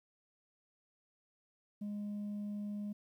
sine tone, 206.3 Hz, G#3, 11 cents flat, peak -35 dBFS, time 1.81-2.93 s, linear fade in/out 10 ms, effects tanh soft clip ceiling -37 dBFS + 12-bit

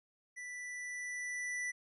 square tone with level ramp, 1975.5 Hz, B6, in tune, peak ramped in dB -44 to -36 dBFS, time 0.36-1.72 s, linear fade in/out 20 ms, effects resampled to 24000 Hz

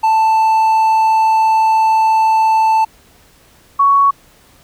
triangle / sine tone pair in turn, 883 / 1116.1 Hz, A5 / C#6, +6 / +11 cents, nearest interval major third, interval 405 cents, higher second, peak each -7 dBFS, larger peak neither, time 0.03-2.85 / 3.79-4.11 s, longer first, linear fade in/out 10 ms, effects pink hiss -48 dBFS RMS until 4.63 s

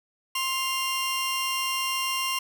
sawtooth tone pair together, 1054.5 / 2794 Hz, C6 / F7, +13 / 0 cents, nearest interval octave + perfect fourth, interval 1687 cents, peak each -25 dBFS, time 0.35-2.39 s, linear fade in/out 5 ms, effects none

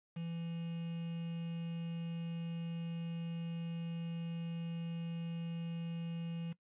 triangle tone with quantisation, 167.3 Hz, E3, 26 cents sharp, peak -36 dBFS, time 0.16-6.53 s, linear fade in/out 10 ms, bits 9, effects noise-tail reverb RT60 0.1 s tail -18 dB re dry + resampled to 8000 Hz

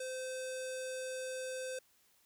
square tone with low-pass filter, 516 Hz, C5, 24 cents flat, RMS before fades -41 dBFS, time 0-1.79 s, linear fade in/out 5 ms, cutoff 8600 Hz, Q 3.2, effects white hiss -70 dBFS RMS until 2.25 s

